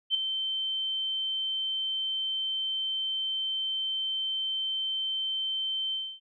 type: tone with ADSR envelope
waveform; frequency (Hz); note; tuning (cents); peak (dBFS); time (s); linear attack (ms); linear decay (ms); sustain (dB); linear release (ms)
sine; 3100; G7; -20; -20; 0.1-6.2; 46; 6; -8; 270
effects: none